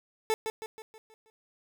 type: tone with echo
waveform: 30% pulse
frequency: 440 Hz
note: A4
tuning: in tune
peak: -22 dBFS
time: 0.3-0.34 s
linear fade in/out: 0 ms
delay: 160 ms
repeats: 6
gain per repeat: -6 dB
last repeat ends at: 1.3 s
effects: none